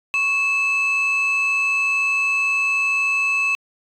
sine tone pair together, 1108.7 / 2619 Hz, C#6 / E7, 0 / -12 cents, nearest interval octave + minor third, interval 1488 cents, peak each -25 / -15 dBFS, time 0.14-3.55 s, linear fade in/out 0 ms, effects tanh soft clip ceiling -15 dBFS

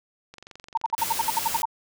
click train, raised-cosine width 0.2 ms, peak -26 dBFS, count 19, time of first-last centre 0.34-1.116 s, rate 23.2 Hz
sine tone bursts, 911 Hz, A#5, 40 cents flat, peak -19 dBFS, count 11, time 0.75-1.655 s, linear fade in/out 5 ms, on 25 ms, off 63 ms
white noise, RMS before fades -30 dBFS, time 0.98-1.62 s, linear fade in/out 0 ms
effects none

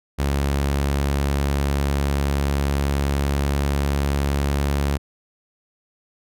sawtooth tone with pitch glide, 70.1 to 70.55 Hz, C#2 to C#2, +20 to +31 cents, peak -15 dBFS, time 0.18-4.98 s, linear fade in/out 20 ms, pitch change +11 cents, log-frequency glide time 1.79-4.47 s, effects none

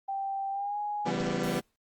sine tone with pitch glide, 784 to 830.1 Hz, G5 to G#5, 0 to -1 cents, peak -30 dBFS, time 0.08-1.11 s, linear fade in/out 10 ms, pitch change +99 cents, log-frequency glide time 0.51-0.78 s
20% pulse chord, C# half-diminished seventh, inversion none, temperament equal with one note detuned, 138.59 / 169.15 / 196 / 246.9 Hz, C#3 / E3 / G3 / B3, 0 / +45 / 0 / 0 cents, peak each -33 / -28 / -28 / -28 dBFS, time 1.05-1.61 s, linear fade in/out 20 ms
pink noise with exponential decay, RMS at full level -39 dBFS, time 1.2-1.76 s, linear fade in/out 0 ms, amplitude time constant 120 ms
effects Opus 24 kbps

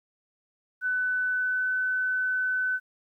sine tone with pitch glide, 1500 to 1509.6 Hz, F#6 to F#6, +23 to +34 cents, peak -24 dBFS, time 0.81-2.8 s, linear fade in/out 50 ms, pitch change +11 cents, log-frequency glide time 1.28-1.71 s, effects 11-bit

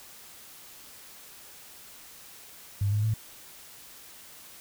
sine tone with pitch steps, 100.6 / 105.18 / 109.96 Hz, G2 / G#2 / A2, +45 / +22 / -1 cents, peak -23 dBFS, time 2.81-3.14 s, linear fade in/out 5 ms, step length 110 ms, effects white hiss -49 dBFS RMS until 4.6 s

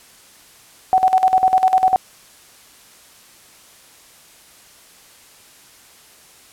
sine tone with tremolo, 751 Hz, F#5, 26 cents sharp, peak -9 dBFS, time 0.93-1.96 s, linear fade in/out 0 ms, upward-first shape square, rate 10 Hz, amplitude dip 75%, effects white hiss -47 dBFS RMS until 6.52 s + low-pass 12000 Hz 12 dB/octave

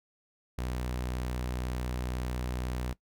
sawtooth tone, 62 Hz, B1, 7 cents sharp, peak -28 dBFS, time 0.58-2.93 s, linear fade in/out 5 ms, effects noise-tail reverb RT60 0.1 s tail -19 dB re dry

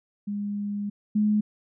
sine tone pair in turn, 204.4 / 210.8 Hz, G#3 / G#3, -27 / +26 cents, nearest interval minor second, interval 53 cents, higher second, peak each -27 / -19 dBFS, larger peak second, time 0.27-0.9 / 1.15-1.41 s, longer first, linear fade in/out 10 ms, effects none

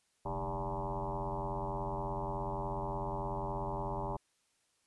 sine tone with frequency modulation, 490 Hz, B4, 14 cents flat, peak -34 dBFS, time 0.25-4.17 s, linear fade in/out 10 ms, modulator 90.6 Hz, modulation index 5.7, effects white hiss -75 dBFS RMS until 4.86 s + resampled to 24000 Hz

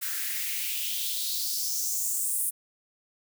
blue noise with high-pass filter sweep, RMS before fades -30 dBFS, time 0.01-2.51 s, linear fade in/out 20 ms, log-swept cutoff 1500 to 10000 Hz, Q 3.5, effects none

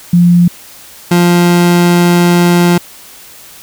sine / 30% pulse tone pair in turn, 174.61 / 174.61 Hz, F3 / F3, 0 / 0 cents, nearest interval unison, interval 0 cents, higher neither, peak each -3 dBFS, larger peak neither, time 0.13-0.48 / 1.11-2.78 s, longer second, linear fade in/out 5 ms, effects white hiss -35 dBFS RMS until 3.62 s

